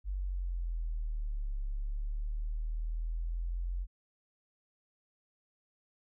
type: exponential two-way sweep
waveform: sine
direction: down then up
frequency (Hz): 48.78 to 34.65 to 44.72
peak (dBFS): -32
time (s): 0.04-3.87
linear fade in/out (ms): 50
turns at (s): 1.57
effects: none